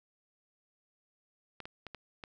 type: clicks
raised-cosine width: 0.3 ms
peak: -27 dBFS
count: 5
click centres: 1.603 / 1.655 / 1.867 / 1.947 / 2.238 s
effects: none